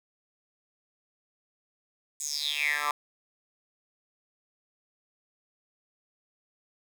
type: tone with high-pass filter sweep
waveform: 10% pulse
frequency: 147.2 Hz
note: D3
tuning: 4 cents sharp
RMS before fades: -30 dBFS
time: 2.2-2.91 s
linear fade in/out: 2 ms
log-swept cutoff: 7700 to 1100 Hz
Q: 7.9
effects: none